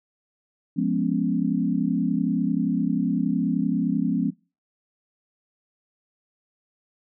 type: chord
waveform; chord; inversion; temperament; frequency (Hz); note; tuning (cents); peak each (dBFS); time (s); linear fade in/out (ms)
sine; C# dominant seventh; first; equal; 174.61 / 207.7 / 246.9 / 277.2; E#3 / G#3 / B3 / C#4; 0 / 0 / 0 / 0; -26; 0.76-4.31; 20
effects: noise-tail reverb RT60 0.3 s tail -20 dB re dry